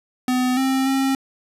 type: tone with pitch steps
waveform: square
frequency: 252.4 / 264.9 / 268.6 Hz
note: B3 / C4 / C4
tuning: +38 / +22 / +46 cents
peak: -18 dBFS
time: 0.28-1.15 s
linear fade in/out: 2 ms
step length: 290 ms
effects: resampled to 32000 Hz